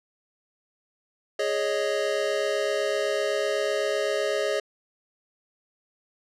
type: chord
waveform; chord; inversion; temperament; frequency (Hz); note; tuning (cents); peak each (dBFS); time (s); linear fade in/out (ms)
square; Ab suspended fourth; none; equal; 415.3 / 554.4 / 622.3; Ab4 / Db5 / Eb5; 0 / 0 / 0; -29; 1.39-4.6; 5
effects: low-pass 7000 Hz 12 dB/octave